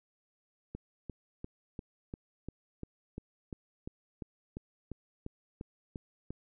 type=click train; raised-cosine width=3 ms; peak=-27 dBFS; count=17; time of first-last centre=0.75-6.306 s; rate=2.88 Hz; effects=none